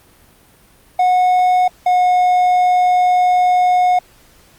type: tone pair in turn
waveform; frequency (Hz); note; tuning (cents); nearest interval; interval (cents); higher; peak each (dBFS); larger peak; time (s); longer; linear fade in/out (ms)
triangle; 730 / 725; F#5 / F#5; -24 / -35; unison; 11; first; -8; neither; 0.99-1.68 / 1.86-3.99; second; 5
effects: pink hiss -49 dBFS RMS until 4.58 s + Opus 32 kbps